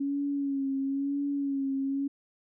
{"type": "tone with vibrato", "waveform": "sine", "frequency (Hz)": 277.2, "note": "C#4", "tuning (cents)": 0, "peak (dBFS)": -27, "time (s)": [0, 2.08], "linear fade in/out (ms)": 10, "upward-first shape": "sine", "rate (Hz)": 1, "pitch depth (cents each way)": 41, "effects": []}